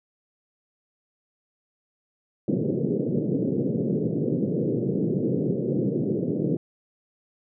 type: band-pass noise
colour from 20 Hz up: pink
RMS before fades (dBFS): -25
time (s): 2.48-6.57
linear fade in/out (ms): 2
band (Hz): 130 to 490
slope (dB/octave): 48
effects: none